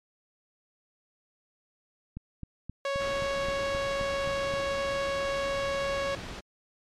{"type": "click train", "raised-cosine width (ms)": 5, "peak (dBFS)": -25, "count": 10, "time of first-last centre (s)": [2.17, 4.538], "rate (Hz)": 3.8}
{"type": "tone", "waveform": "sawtooth", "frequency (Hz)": 554.4, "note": "C#5", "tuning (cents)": 0, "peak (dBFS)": -24, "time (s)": [2.85, 6.15], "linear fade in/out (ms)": 2}
{"type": "noise", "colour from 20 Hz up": "pink", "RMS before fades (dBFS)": -39, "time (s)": [2.99, 6.41], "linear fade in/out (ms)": 20}
{"effects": ["low-pass 5000 Hz 12 dB/octave", "MP3 96 kbps"]}